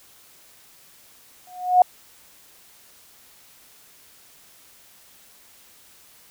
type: tone with exponential growth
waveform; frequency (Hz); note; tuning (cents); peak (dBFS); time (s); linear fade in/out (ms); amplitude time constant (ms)
sine; 727; F#5; -31; -7; 1.47-1.82; 2; 76
effects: white hiss -52 dBFS RMS until 6.3 s